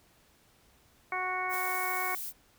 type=harmonic tone; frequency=368.9 Hz; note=F#4; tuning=5 cents flat; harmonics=1 / 2 / 3 / 4 / 5 / 6; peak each=-43 / -36 / -35 / -40 / -42 / -35 dBFS; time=1.12-2.15 s; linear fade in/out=2 ms
type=noise; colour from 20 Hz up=violet; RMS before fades=-38 dBFS; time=1.49-2.33 s; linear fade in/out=50 ms
effects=pink hiss -64 dBFS RMS until 2.58 s